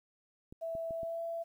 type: clicks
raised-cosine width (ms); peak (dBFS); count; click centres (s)
3; -35; 4; 0.525 / 0.752 / 0.908 / 1.032
type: tone with pitch glide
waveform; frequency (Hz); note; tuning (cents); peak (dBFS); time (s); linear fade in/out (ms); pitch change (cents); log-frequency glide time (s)
sine; 659.3 to 668.9; E5 to E5; 0 to +25; -35; 0.61-1.44; 20; +25; 0.93-1.23
effects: 11-bit